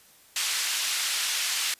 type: band-pass noise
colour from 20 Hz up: pink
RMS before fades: -28 dBFS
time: 0.36-1.74 s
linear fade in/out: 2 ms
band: 2400 to 9600 Hz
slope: 12 dB/octave
effects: white hiss -56 dBFS RMS until 1.79 s + resampled to 32000 Hz